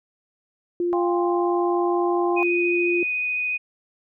sine tone, 349.2 Hz, F4, in tune, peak -20 dBFS, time 0.8-3.03 s, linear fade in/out 2 ms
sine chord, F suspended second, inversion none, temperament equal with one note detuned, 698.5 / 798.2 / 1046.5 Hz, F5 / G5 / C6, 0 / +31 / 0 cents, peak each -28 / -28 / -28 dBFS, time 0.93-2.43 s, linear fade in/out 0 ms
sine tone with vibrato, 2489 Hz, D#7, in tune, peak -22 dBFS, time 2.36-3.58 s, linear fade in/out 20 ms, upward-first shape sine, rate 14 Hz, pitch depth 10 cents each way
effects none

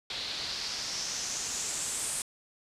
white noise with low-pass filter sweep, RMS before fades -35 dBFS, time 0.1-2.22 s, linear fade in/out 2 ms, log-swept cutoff 3900 to 9100 Hz, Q 3.7, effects resampled to 32000 Hz

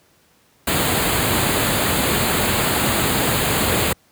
pink band-stop noise, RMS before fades -18 dBFS, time 0.67-3.93 s, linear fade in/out 5 ms, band 4700 to 6700 Hz, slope 96 dB/octave, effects pink hiss -57 dBFS RMS until 4.11 s + high-pass 80 Hz 12 dB/octave

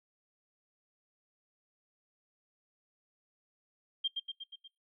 sine tone with echo, 3190 Hz, G7, 30 cents sharp, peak -28 dBFS, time 4.04-4.08 s, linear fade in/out 10 ms, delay 120 ms, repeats 5, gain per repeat -4 dB, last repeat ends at 4.68 s, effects noise-tail reverb RT60 0.3 s tail -26 dB re dry

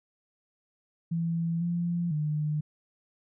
sine tone with pitch steps, 166.9 / 172.3 / 151.2 Hz, E3 / F3 / D#3, +22 / -23 / -49 cents, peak -26 dBFS, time 1.11-2.61 s, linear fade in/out 10 ms, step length 500 ms, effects none

